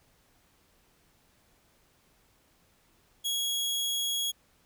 sawtooth tone, 3322 Hz, G#7, in tune, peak -25 dBFS, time 3.24-4.32 s, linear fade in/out 20 ms, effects pink hiss -66 dBFS RMS until 4.65 s

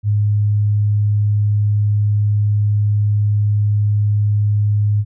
sine tone, 104.1 Hz, G#2, 5 cents sharp, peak -12 dBFS, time 0.03-5.05 s, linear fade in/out 50 ms, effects none

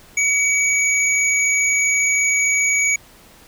sine tone pair together, 2269 / 6764 Hz, C#7 / G#8, +40 / +31 cents, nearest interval octave + perfect fifth, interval 1891 cents, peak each -15 / -18 dBFS, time 0.17-2.96 s, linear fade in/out 5 ms, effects tanh soft clip ceiling -10 dBFS + pink hiss -47 dBFS RMS until 3.47 s

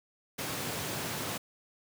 pink high-pass noise, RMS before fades -36 dBFS, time 0.38-1.38 s, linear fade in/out 10 ms, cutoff 100 Hz, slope 24 dB/octave, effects none

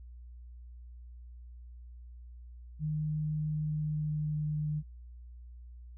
sine tone with pitch glide, 153.3 to 151.45 Hz, D#3 to D#3, -25 to -46 cents, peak -30 dBFS, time 2.79-4.83 s, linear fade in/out 50 ms, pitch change -21 cents, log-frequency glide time 3.47-4.55 s, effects added 60 Hz sine -46 dBFS peak until 5.97 s

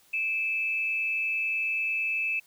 sine tone pair together, 2367 / 2618 Hz, D7 / E7, +13 / -13 cents, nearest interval major second, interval 174 cents, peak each -36 / -26 dBFS, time 0.13-2.4 s, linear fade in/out 10 ms, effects white hiss -61 dBFS RMS until 2.46 s

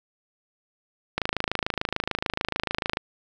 click train, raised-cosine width 0.3 ms, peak -8 dBFS, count 49, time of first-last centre 1.18-2.971 s, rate 26.8 Hz, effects none

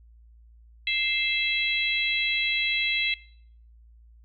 harmonic tone with a mistuned harmonic, 659.3 Hz, E5, in tune, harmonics 3 / 4 / 5 / 6, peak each -28 / -28 / -30 / -31 dBFS, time 0.87-3.14 s, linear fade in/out 2 ms, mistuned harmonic 3, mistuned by +100 cents, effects noise-tail reverb RT60 0.6 s tail -21 dB re dry + added 57 Hz sine -50 dBFS peak until 4.24 s

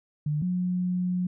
sine tone pair in turn, 149.6 / 180.65 Hz, D3 / F#3, +32 / -41 cents, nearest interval minor third, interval 327 cents, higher second, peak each -24 dBFS, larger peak neither, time 0.26-0.42 / 0.42-1.27 s, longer second, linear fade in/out 5 ms, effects none

